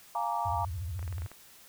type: chord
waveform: sine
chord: Bb dominant seventh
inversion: second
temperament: just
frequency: 699.2 / 839.1 / 932.3 / 1165.4 Hz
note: F5 / Ab5 / Bb5 / D6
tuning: +2 / +18 / 0 / -14 cents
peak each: -35 / -35 / -32 / -37 dBFS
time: 0.15-0.65 s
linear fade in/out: 2 ms
type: tone with vibrato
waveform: sine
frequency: 87.31 Hz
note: F2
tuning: in tune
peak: -33 dBFS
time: 0.45-1.27 s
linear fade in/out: 10 ms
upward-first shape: sine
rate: 14 Hz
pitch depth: 270 cents each way
type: clicks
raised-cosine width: 0.5 ms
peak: -32 dBFS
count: 8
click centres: 0.993 / 1.028 / 1.078 / 1.126 / 1.182 / 1.22 / 1.262 / 1.316 s
effects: white hiss -55 dBFS RMS until 1.68 s